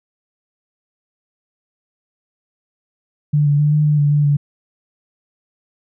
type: tone with pitch steps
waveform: sine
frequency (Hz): 148 / 144.7 / 148.5 / 150.9 / 149.3 / 145.3 / 147.1 / 144.3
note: D3 / D3 / D3 / D3 / D3 / D3 / D3 / D3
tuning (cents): +14 / -25 / +20 / +47 / +29 / -18 / +3 / -30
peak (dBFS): -11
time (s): 3.33-4.37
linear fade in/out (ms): 10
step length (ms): 130
effects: none